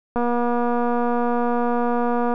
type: click train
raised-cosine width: 1 ms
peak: -10 dBFS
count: 524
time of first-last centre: 0.16-2.339 s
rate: 240 Hz
effects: none

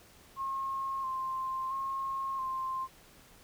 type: tone with vibrato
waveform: sine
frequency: 1064 Hz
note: C6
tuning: 29 cents sharp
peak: -32 dBFS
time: 0.36-2.88 s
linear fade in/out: 50 ms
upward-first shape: square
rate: 0.74 Hz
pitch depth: 22 cents each way
effects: pink hiss -58 dBFS RMS until 3.43 s

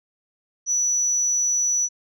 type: tone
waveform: sine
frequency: 5920 Hz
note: F#8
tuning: in tune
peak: -17 dBFS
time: 0.66-1.89 s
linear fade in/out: 50 ms
effects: tanh soft clip ceiling -16 dBFS

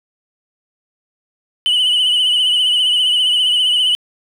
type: tone with vibrato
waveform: sine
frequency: 2980 Hz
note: F#7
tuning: 12 cents sharp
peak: -9 dBFS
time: 1.66-3.95 s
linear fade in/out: 0 ms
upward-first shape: triangle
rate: 15 Hz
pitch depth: 65 cents each way
effects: tanh soft clip ceiling -10 dBFS + 7-bit

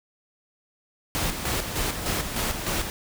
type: noise with tremolo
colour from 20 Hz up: pink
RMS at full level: -26 dBFS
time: 1.15-2.9 s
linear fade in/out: 0 ms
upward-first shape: square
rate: 3.3 Hz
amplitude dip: 50%
effects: none

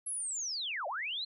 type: linear two-way sweep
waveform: sine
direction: down then up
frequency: 11175 to 541 to 4230 Hz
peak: -34 dBFS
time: 0.06-1.25 s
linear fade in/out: 10 ms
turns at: 0.87 s
effects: none

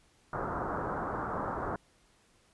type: low-pass noise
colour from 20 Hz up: white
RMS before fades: -35 dBFS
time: 0.33-1.76 s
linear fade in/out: 2 ms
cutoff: 1400 Hz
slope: 48 dB/octave
effects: pink hiss -66 dBFS RMS until 2.53 s + resampled to 24000 Hz

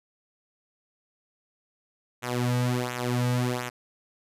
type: tone with flanger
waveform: sawtooth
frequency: 123.47 Hz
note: B2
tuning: in tune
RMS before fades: -27 dBFS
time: 2.22-3.7 s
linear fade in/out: 20 ms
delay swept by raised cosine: 0.2 to 2.9 ms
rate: 1.4 Hz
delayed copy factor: -0.8
effects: resampled to 32000 Hz

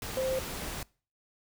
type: tone in noise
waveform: sine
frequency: 523.3 Hz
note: C5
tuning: in tune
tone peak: -28 dBFS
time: 0.17-0.39 s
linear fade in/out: 2 ms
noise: pink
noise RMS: -38 dBFS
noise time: 0.02-0.83 s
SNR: +7 dB
effects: noise-tail reverb RT60 0.4 s tail -24 dB re dry

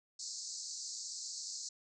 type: band-pass noise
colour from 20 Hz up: white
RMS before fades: -44 dBFS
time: 0.19-1.69 s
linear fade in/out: 5 ms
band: 4200 to 7700 Hz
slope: 96 dB/octave
effects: none

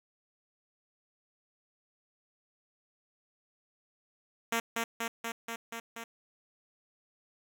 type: tone with echo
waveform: 5% pulse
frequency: 230 Hz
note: A#3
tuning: 23 cents flat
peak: -17 dBFS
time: 4.52-4.6 s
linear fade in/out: 5 ms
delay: 240 ms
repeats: 6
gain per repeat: -2 dB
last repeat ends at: 6.04 s
effects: none

